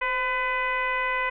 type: tone with frequency modulation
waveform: sine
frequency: 1509 Hz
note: F#6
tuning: 34 cents sharp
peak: -23 dBFS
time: 0.01-1.3 s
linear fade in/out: 10 ms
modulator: 495 Hz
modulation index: 1.8
effects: none